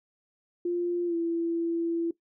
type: tone with pitch glide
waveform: sine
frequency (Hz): 349.2 to 335.4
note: F4 to E4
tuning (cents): 0 to +30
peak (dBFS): -25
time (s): 0.65-2.11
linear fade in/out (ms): 5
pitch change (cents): -70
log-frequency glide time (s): 1.06-1.15
effects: noise-tail reverb RT60 0.1 s tail -17 dB re dry